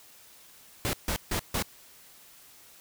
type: noise bursts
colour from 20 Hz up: pink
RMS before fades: -29 dBFS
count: 4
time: 0.85-1.624 s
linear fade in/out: 0 ms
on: 81 ms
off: 150 ms
effects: white hiss -54 dBFS RMS until 2.8 s